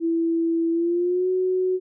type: tone with pitch glide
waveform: sine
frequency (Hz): 331.6 to 370.1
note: E4 to F#4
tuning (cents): +10 to 0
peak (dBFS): -19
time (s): 0-1.8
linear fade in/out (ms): 50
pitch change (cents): +190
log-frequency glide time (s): 0.71-1.29
effects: none